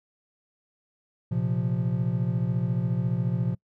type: chord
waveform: triangle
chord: Bb suspended second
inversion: none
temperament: equal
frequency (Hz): 116.54 / 130.81 / 174.61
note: Bb2 / C3 / F3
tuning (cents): 0 / 0 / 0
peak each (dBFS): -26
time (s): 1.31-3.55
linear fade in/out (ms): 10
effects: noise-tail reverb RT60 0.1 s tail -26 dB re dry